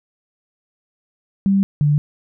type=tone pair in turn; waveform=sine; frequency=196 / 147.15 Hz; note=G3 / D3; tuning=0 / +4 cents; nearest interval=perfect fourth; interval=496 cents; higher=first; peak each=-12 dBFS; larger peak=neither; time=1.46-1.63 / 1.81-1.98 s; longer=neither; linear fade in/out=0 ms; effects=none